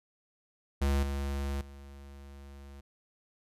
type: tone with level steps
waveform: square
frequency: 69.6 Hz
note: C#2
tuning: 8 cents sharp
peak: -26 / -32 / -47 dBFS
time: 0.81-2.81 s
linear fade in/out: 10 ms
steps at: 1.03 / 1.61 s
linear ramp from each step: 2 ms
effects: resampled to 32000 Hz